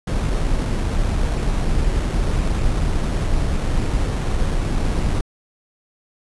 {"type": "noise with sample-and-hold", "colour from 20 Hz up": "brown", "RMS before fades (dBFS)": -19, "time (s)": [0.07, 5.21], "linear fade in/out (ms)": 5, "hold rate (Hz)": 4900, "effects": ["resampled to 24000 Hz"]}